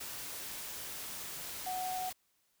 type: tone in noise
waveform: sine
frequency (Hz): 740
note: F#5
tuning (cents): 0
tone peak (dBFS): -35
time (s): 1.66-2.1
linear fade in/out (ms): 10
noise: white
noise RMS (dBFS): -43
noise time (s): 0-2.13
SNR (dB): +5
effects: white hiss -75 dBFS RMS until 2.6 s